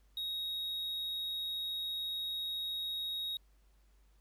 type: tone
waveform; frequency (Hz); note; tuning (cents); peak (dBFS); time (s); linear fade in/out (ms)
triangle; 3773; A#7; +20; -34; 0.17-3.37; 2
effects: added 50 Hz sine -63 dBFS peak until 4.2 s + pink hiss -75 dBFS RMS until 4.2 s